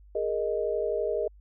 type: chord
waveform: sine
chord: Ab suspended second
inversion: none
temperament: just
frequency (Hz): 415.3 / 467.2 / 623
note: Ab4 / Bb4 / Eb5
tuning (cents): 0 / +4 / +2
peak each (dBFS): -30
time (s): 0.15-1.28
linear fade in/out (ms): 5
effects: added 50 Hz sine -50 dBFS peak until 1.4 s